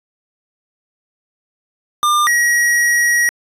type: tone pair in turn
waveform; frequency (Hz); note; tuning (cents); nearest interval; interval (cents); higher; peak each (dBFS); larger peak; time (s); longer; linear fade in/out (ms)
square; 1200 / 1904.9; D6 / A#6; +37 / +37; minor sixth; 800; second; -12; neither; 2.03-2.27 / 2.27-3.29; second; 0
effects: resampled to 32000 Hz